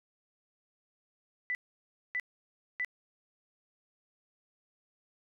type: tone bursts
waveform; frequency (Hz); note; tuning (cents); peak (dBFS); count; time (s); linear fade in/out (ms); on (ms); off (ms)
sine; 1987; B6; +10; -30; 3; 1.5-2.847; 0; 49; 600
effects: none